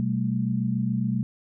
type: tone cluster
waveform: sine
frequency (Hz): 126.7 / 192.9 / 220.3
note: B2 / G3 / A3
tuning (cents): +45 / -28 / +2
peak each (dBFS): -27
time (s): 0-1.23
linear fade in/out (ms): 0
effects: none